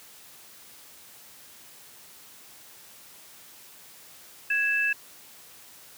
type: tone pair together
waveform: sine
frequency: 1661.2 / 2637 Hz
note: G#6 / E7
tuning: 0 / 0 cents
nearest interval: minor sixth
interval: 800 cents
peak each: -25 dBFS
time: 4.5-4.93 s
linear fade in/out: 5 ms
effects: white hiss -50 dBFS RMS until 5.97 s + high-pass 80 Hz 12 dB/octave